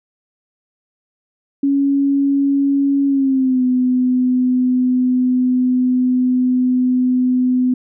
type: tone with pitch glide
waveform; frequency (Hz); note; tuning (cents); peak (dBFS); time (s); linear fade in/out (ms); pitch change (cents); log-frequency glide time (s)
sine; 278.4 to 252.4; C#4 to B3; +8 to +38; -12; 1.63-7.74; 5; -170; 3.07-3.63
effects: none